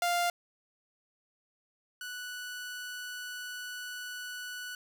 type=tone pair in turn; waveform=sawtooth; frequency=698.5 / 1480.1 Hz; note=F5 / F#6; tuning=0 / 0 cents; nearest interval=octave + minor second; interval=1300 cents; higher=second; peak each=-23 / -35 dBFS; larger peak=first; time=0.02-0.3 / 2.01-4.75 s; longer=second; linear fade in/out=2 ms; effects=none